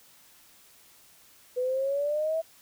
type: exponential sweep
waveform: sine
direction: up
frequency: 493.9 to 656 Hz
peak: -25 dBFS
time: 1.56-2.42 s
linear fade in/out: 20 ms
effects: white hiss -57 dBFS RMS until 2.61 s